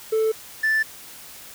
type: tone pair in turn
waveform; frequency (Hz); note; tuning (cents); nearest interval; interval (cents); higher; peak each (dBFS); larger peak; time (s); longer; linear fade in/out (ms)
triangle; 440 / 1760; A4 / A6; 0 / 0; 2 octaves; 2400; second; -15; neither; 0.12-0.32 / 0.63-0.83; neither; 10
effects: tanh soft clip ceiling -12 dBFS + white hiss -42 dBFS RMS until 1.54 s